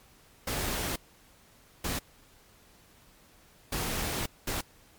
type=noise bursts at uneven times; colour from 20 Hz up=pink; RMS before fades=-32 dBFS; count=4; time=0.47-0.96 / 1.84-1.99 / 3.72-4.26 / 4.47-4.61 s; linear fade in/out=5 ms; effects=pink hiss -59 dBFS RMS until 4.98 s + MP3 96 kbps